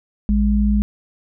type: tone pair together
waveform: sine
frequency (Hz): 57.06 / 206.3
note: A#1 / G#3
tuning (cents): -36 / -11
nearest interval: octave + minor seventh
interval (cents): 2225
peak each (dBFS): -16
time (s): 0.29-0.82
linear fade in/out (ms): 0
effects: none